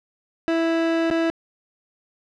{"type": "tone with dropouts", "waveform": "30% pulse", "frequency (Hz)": 329.6, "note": "E4", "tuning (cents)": 0, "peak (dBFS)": -16, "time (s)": [0.48, 1.3], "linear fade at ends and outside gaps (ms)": 0, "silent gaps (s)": [1.102, 1.111], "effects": ["low-pass 3000 Hz 12 dB/octave"]}